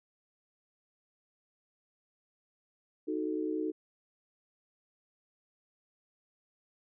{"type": "chord", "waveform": "sine", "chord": "D# diminished", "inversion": "none", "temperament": "equal", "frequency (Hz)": [311.1, 370, 440], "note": ["D#4", "F#4", "A4"], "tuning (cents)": [0, 0, 0], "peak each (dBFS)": [-33, -37, -37], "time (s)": [3.07, 3.72], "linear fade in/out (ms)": 20, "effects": []}